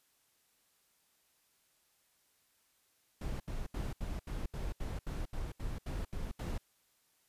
brown noise bursts, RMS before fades -38 dBFS, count 13, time 3.21-6.58 s, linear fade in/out 5 ms, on 190 ms, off 75 ms, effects white hiss -73 dBFS RMS until 7.28 s + resampled to 32000 Hz

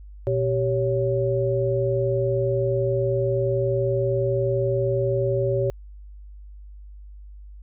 sine tone cluster, 120.8 / 390 / 558 Hz, B2 / G4 / C#5, -38 / -9 / +11 cents, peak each -24 dBFS, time 0.27-5.7 s, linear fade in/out 0 ms, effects added 50 Hz sine -39 dBFS peak until 7.62 s

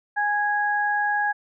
sine tone pair together, 828 / 1654.9 Hz, G#5 / G#6, -5 / -7 cents, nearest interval octave, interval 1198 cents, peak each -23 dBFS, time 0.16-1.33 s, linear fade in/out 20 ms, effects none

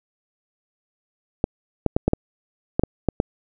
clicks, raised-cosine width 2 ms, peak -4 dBFS, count 9, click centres 1.441 / 1.863 / 1.965 / 2.08 / 2.134 / 2.795 / 2.836 / 3.087 / 3.201 s, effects none

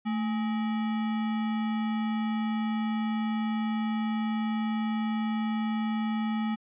sine tone with sample-and-hold, 220 Hz, A3, in tune, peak -26 dBFS, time 0.05-6.56 s, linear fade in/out 20 ms, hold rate 1050 Hz, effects resampled to 8000 Hz

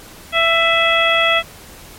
harmonic tone with a mistuned harmonic, 665 Hz, E5, 15 cents sharp, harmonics 1 / 2 / 3 / 4 / 5, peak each -18 / -18 / -18 / -18 / -18 dBFS, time 0.32-1.43 s, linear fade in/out 50 ms, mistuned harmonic 4, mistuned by -36 cents, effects pink hiss -39 dBFS RMS until 1.98 s + MP3 64 kbps

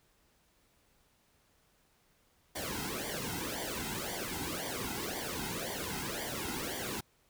pink noise with flanger, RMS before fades -38 dBFS, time 2.55-7.01 s, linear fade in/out 10 ms, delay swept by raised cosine 0.75 to 1.75 ms, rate 1.9 Hz, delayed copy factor -0.85, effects pink hiss -70 dBFS RMS until 7.29 s

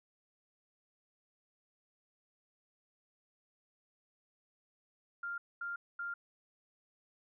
sine tone bursts, 1396.9 Hz, F6, in tune, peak -37 dBFS, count 3, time 5.23-6.14 s, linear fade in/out 5 ms, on 150 ms, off 230 ms, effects none

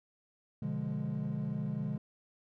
triangle chord, B diminished seventh, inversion none, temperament equal, 123.47 / 146.83 / 174.61 / 207.7 Hz, B2 / D3 / F3 / Ab3, 0 / 0 / 0 / 0 cents, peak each -38 / -34 / -38 / -35 dBFS, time 0.62-1.98 s, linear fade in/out 5 ms, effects tanh soft clip ceiling -25 dBFS

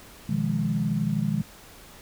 sine chord, F half-diminished seventh, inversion second, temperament equal, 123.47 / 155.56 / 174.61 / 207.7 Hz, Cb3 / Eb3 / F3 / Ab3, 0 / 0 / 0 / 0 cents, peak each -31 / -27 / -30 / -27 dBFS, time 0.29-1.42 s, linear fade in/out 5 ms, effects pink hiss -48 dBFS RMS until 2.01 s

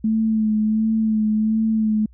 sine tone with vibrato, 218 Hz, A3, 16 cents flat, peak -16 dBFS, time 0.04-2.06 s, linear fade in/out 5 ms, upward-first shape sine, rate 1.4 Hz, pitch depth 28 cents each way, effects added 60 Hz sine -45 dBFS peak until 2.13 s

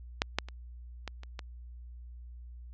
clicks, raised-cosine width 0.2 ms, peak -8 / -9 / -27 / -19 / -29 / -21 dBFS, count 6, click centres 0.219 / 0.386 / 0.486 / 1.077 / 1.234 / 1.392 s, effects added 60 Hz sine -44 dBFS peak until 2.73 s + low-pass 5000 Hz 12 dB/octave

